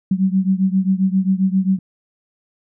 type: beating tone pair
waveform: sine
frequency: 187.4 / 194.9 Hz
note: F#3 / G3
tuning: +22 / -10 cents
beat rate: 7.5 Hz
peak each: -16 / -18 dBFS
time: 0.11-1.79 s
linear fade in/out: 5 ms
effects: none